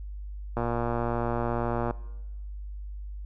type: click train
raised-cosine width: 1 ms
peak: -15 dBFS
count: 159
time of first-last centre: 0.57-1.909 s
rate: 118 Hz
effects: noise-tail reverb RT60 1.0 s tail -19 dB re dry + added 50 Hz sine -35 dBFS peak until 3.25 s